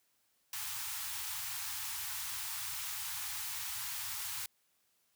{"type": "band-stop noise", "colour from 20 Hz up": "white", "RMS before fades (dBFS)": -40, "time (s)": [0.53, 4.46], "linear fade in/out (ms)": 2, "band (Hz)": [130, 790], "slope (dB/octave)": 96, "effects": ["white hiss -75 dBFS RMS until 5.15 s", "high-pass 60 Hz 12 dB/octave"]}